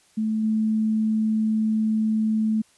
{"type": "tone with level steps", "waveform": "sine", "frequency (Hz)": 218.1, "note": "A3", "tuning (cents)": -15, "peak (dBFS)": [-21, -19], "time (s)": [0.17, 2.62], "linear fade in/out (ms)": 10, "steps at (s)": 0.43, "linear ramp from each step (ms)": 10, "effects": ["white hiss -59 dBFS RMS until 2.77 s", "resampled to 24000 Hz"]}